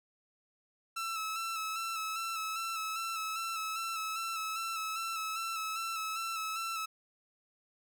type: tone with vibrato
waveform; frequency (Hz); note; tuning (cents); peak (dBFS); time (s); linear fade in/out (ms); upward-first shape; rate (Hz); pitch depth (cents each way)
sawtooth; 1318.5; E6; 0; -31; 0.96-6.86; 10; square; 2.5; 28
effects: none